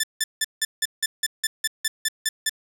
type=tone bursts; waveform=10% pulse; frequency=1760 Hz; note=A6; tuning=in tune; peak=-11 dBFS; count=13; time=0-2.495 s; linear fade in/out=5 ms; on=35 ms; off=170 ms; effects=8-bit